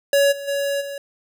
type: tone with level steps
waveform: square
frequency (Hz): 562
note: C#5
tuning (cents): +24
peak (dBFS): -14 / -30 / -21 / -29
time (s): 0.13-0.98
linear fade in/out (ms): 2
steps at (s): 0.31 / 0.47 / 0.8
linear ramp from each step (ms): 20
effects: none